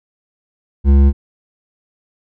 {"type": "tone with hard clipping", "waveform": "triangle", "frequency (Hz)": 69.3, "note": "C#2", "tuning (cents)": 0, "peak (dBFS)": -8, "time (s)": [0.84, 1.13], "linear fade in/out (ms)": 50, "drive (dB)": 13, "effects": []}